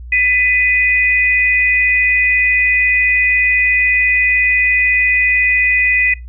sine tone pair together, 1996.9 / 2489 Hz, B6 / D#7, +19 / 0 cents, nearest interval major third, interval 381 cents, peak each -13 dBFS, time 0.12-6.14 s, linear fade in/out 5 ms, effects noise-tail reverb RT60 0.2 s tail -22 dB re dry + added 60 Hz sine -28 dBFS peak until 6.28 s

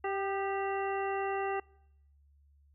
harmonic tone with a mistuned harmonic, 391.1 Hz, G4, 4 cents flat, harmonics 1 / 2 / 3 / 4 / 5 / 7, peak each -34 / -35 / -41 / -45 / -42 / -46 dBFS, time 0.04-1.6 s, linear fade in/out 5 ms, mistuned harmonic 3, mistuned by +41 cents, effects noise-tail reverb RT60 0.8 s tail -25 dB re dry + added 71 Hz sine -61 dBFS peak until 2.74 s

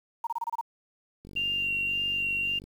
sine tone bursts, 930 Hz, A#5, 4 cents flat, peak -27 dBFS, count 7, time 0.24-0.612 s, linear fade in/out 5 ms, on 30 ms, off 27 ms
click train, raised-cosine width 3 ms, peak -34 dBFS, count 68, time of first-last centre 1.25-2.64 s, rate 48.2 Hz
sine tone with vibrato, 2774 Hz, F7, 12 cents flat, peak -26 dBFS, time 1.36-2.59 s, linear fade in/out 5 ms, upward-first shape sine, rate 1.8 Hz, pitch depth 16 cents each way
effects 9-bit

